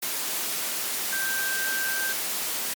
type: tone in noise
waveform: sine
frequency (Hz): 1568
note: G6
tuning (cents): 0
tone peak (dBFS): -27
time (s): 1.12-2.13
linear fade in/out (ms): 10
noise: white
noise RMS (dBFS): -29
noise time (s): 0.02-2.74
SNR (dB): -1
effects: high-pass 200 Hz 12 dB/octave + MP3 96 kbps